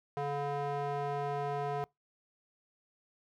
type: tone with band-pass filter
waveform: square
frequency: 142.9 Hz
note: D3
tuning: 47 cents flat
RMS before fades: -35 dBFS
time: 0.17-1.84 s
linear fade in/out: 0 ms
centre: 690 Hz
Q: 1.5
effects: noise-tail reverb RT60 0.2 s tail -26 dB re dry